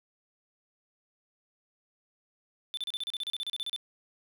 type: tone bursts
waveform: triangle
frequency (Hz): 3530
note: A7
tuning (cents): +5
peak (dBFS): -30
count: 16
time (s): 2.74-3.762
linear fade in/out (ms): 0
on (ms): 32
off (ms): 34
effects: none